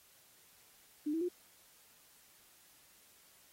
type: tone with pitch steps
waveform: sine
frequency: 298.8 / 325.8 / 355.3 Hz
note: D4 / E4 / F4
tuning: +30 / -20 / +30 cents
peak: -32 dBFS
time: 1.06-1.288 s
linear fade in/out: 10 ms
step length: 76 ms
effects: white hiss -64 dBFS RMS until 3.52 s + AAC 48 kbps